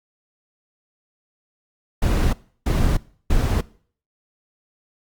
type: noise bursts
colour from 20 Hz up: brown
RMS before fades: -18 dBFS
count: 3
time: 2.02-3.61 s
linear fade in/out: 5 ms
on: 310 ms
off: 330 ms
effects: noise-tail reverb RT60 0.5 s tail -21 dB re dry + Opus 48 kbps